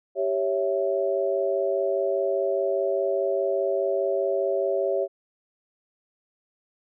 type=chord; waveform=sine; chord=C# diminished; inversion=second; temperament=equal; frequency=392 / 554.4 / 659.3 Hz; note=G4 / C#5 / E5; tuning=0 / 0 / 0 cents; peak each=-26 / -25 / -28 dBFS; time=0.15-5.08 s; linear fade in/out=50 ms; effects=none